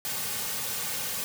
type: noise with comb filter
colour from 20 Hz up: white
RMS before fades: -32 dBFS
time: 0.05-1.24 s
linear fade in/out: 0 ms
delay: 3 ms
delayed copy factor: -0.7
effects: none